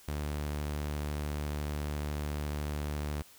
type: tone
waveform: sawtooth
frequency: 74 Hz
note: D2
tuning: 14 cents sharp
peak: -29 dBFS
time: 0.08-3.22 s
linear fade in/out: 0 ms
effects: white hiss -57 dBFS RMS until 3.38 s